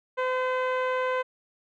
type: tone with low-pass filter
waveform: 10% pulse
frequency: 511 Hz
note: C5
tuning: 41 cents flat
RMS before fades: -27 dBFS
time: 0.17-1.23 s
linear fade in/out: 20 ms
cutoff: 1300 Hz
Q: 0.51
effects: none